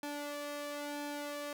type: tone with flanger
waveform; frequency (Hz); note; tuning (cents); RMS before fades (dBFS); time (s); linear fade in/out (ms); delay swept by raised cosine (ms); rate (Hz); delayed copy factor
sawtooth; 290.9; D4; -16; -41; 0.03-1.53; 2; 1.2 to 1.85; 1; +0.6
effects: none